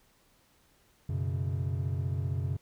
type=chord; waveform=triangle; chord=F# suspended fourth; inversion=none; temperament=just; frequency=92.5 / 123.33 / 138.75 Hz; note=F#2 / B2 / C#3; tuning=0 / -2 / +2 cents; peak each=-30 / -33 / -32 dBFS; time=1.09-2.57 s; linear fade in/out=5 ms; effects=pink hiss -66 dBFS RMS until 2.61 s